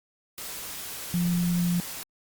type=tone in noise; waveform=sine; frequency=174.61 Hz; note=F3; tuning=in tune; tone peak=-22 dBFS; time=1.14-1.8 s; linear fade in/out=0 ms; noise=white; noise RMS=-37 dBFS; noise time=0.38-2.03 s; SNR=+12 dB; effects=Opus 48 kbps